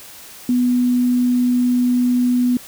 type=tone; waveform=sine; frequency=246.9 Hz; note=B3; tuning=in tune; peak=-13 dBFS; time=0.49-2.57 s; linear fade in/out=2 ms; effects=white hiss -39 dBFS RMS until 2.67 s